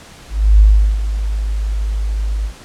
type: tone with ADSR envelope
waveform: sine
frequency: 52 Hz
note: G#1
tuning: 3 cents sharp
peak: -3 dBFS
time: 0.29-2.53 s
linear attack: 310 ms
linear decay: 380 ms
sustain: -12 dB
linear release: 85 ms
effects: pink hiss -39 dBFS RMS until 2.64 s + low-pass 9000 Hz 12 dB/octave